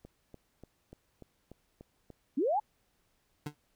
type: click train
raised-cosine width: 2 ms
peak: -35 dBFS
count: 8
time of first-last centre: 0.05-2.103 s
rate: 3.41 Hz
type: linear sweep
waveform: sine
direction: up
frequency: 233.1 to 885 Hz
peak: -26 dBFS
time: 2.37-2.6 s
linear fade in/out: 10 ms
type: tone with exponential decay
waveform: 25% pulse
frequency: 148.4 Hz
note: D3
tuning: 18 cents sharp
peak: -29 dBFS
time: 3.46-3.55 s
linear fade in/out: 5 ms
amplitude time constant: 18 ms
effects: pink hiss -74 dBFS RMS until 3.75 s